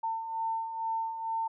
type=beating tone pair; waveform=sine; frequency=899 / 901.2 Hz; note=A5 / A5; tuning=+37 / +41 cents; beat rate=2.2 Hz; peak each=-39 / -31 dBFS; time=0.03-1.48 s; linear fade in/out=10 ms; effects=none